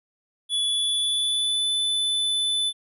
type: tone with pitch glide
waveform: square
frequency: 3421 to 3503 Hz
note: A7 to A7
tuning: -49 to -8 cents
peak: -22 dBFS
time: 0.49-2.73 s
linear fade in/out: 50 ms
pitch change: +41 cents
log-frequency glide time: 0.6-1.71 s
effects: resampled to 32000 Hz